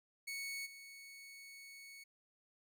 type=tone with level steps; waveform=sawtooth; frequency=2217 Hz; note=C#7; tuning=in tune; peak=-38 / -49 dBFS; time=0.27-2.04 s; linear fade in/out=10 ms; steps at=0.65 s; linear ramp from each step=20 ms; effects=none